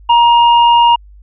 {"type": "tone with hard clipping", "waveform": "triangle", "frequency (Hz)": 944, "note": "A#5", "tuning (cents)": 22, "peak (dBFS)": -7, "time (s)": [0.09, 0.96], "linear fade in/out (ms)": 10, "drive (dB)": 14, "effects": ["added 50 Hz sine -36 dBFS peak until 1.22 s", "resampled to 8000 Hz"]}